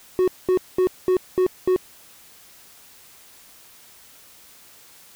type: tone bursts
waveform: triangle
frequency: 368.8 Hz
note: F#4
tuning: 6 cents flat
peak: -13 dBFS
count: 6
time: 0.19-1.762 s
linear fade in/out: 0 ms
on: 87 ms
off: 210 ms
effects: white hiss -49 dBFS RMS until 5.15 s